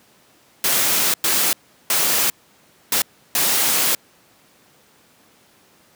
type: noise bursts at uneven times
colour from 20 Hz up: white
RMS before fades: -18 dBFS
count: 5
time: 0.64-1.14 / 1.24-1.53 / 1.9-2.3 / 2.92-3.02 / 3.35-3.95 s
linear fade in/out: 2 ms
effects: pink hiss -54 dBFS RMS until 5.95 s + high-pass 150 Hz 12 dB/octave